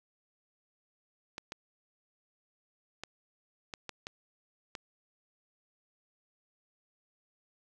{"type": "clicks", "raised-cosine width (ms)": 0.2, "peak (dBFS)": -22, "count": 7, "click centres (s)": [1.381, 1.521, 3.036, 3.738, 3.893, 4.069, 4.752], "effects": []}